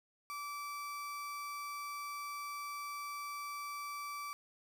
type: tone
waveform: 35% pulse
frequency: 1160 Hz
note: D6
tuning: 22 cents flat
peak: -39 dBFS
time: 0.3-4.33 s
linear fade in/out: 0 ms
effects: none